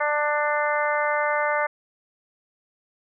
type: harmonic tone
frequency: 296.5 Hz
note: D4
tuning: 17 cents sharp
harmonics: 2 / 3 / 4 / 5 / 6 / 7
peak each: -25 / -27 / -28 / -29 / -30 / -30 dBFS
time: 0-1.67 s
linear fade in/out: 10 ms
effects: none